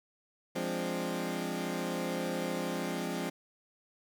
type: chord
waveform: 20% pulse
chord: D half-diminished seventh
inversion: first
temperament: equal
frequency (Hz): 174.61 / 207.7 / 261.6 / 293.7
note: F3 / Ab3 / C4 / D4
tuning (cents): 0 / 0 / 0 / 0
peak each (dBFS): -32 / -34 / -33 / -36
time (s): 0.55-3.3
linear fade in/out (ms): 10
effects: none